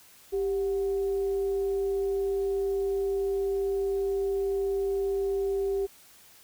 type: tone with frequency modulation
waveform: sine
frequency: 392.7 Hz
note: G4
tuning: 3 cents sharp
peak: -25 dBFS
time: 0.32-5.87 s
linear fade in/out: 20 ms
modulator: 339 Hz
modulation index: 0.21
effects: white hiss -55 dBFS RMS until 6.43 s